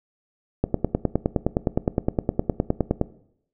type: click train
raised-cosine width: 2 ms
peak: -6 dBFS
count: 24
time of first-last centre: 0.64-3.014 s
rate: 9.69 Hz
effects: noise-tail reverb RT60 0.7 s tail -18 dB re dry